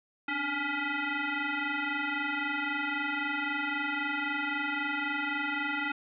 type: tone with frequency modulation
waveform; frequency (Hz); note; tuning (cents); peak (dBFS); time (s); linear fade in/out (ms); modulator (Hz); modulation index
sine; 293.9; D4; +1; -29; 0.28-5.92; 5; 564; 4.2
effects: none